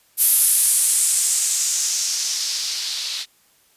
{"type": "noise with low-pass filter sweep", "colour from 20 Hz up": "violet", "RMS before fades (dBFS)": -20, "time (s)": [0.17, 3.26], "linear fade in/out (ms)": 50, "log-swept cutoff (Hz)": [12000, 3900], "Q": 2.6, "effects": ["white hiss -58 dBFS RMS until 3.76 s", "resampled to 32000 Hz"]}